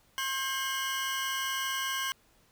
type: tone cluster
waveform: 30% pulse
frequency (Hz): 1071 / 1594 / 2940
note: C6 / G6 / F#7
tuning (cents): +40 / +28 / -12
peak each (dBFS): -32 / -32 / -33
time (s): 0.18-2.12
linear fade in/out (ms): 0
effects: pink hiss -65 dBFS RMS until 2.51 s